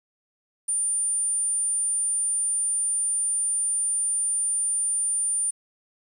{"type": "tone", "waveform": "sine", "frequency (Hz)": 9200, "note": "D9", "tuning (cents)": -37, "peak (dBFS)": -22, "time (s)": [0.68, 5.51], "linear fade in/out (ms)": 10, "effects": ["9-bit"]}